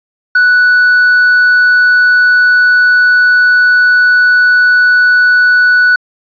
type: tone with tanh clipping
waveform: triangle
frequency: 1480 Hz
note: F#6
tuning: in tune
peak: -5 dBFS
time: 0.35-5.96 s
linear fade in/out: 5 ms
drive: 7 dB
effects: resampled to 11025 Hz